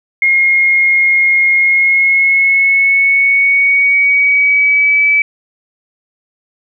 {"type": "tone with pitch glide", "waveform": "sine", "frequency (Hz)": [2145, 2299], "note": ["C7", "D7"], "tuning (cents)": [42, -37], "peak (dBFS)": -7, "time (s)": [0.22, 5.22], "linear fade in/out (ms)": 2, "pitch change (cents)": 121, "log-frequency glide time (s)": [1.54, 5.08], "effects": []}